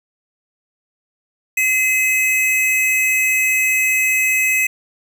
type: tone pair together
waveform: square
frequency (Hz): 2045 / 2560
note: C7 / D#7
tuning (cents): -40 / +49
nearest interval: major third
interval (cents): 389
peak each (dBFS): -20 / -16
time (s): 1.57-4.67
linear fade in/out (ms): 5
effects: none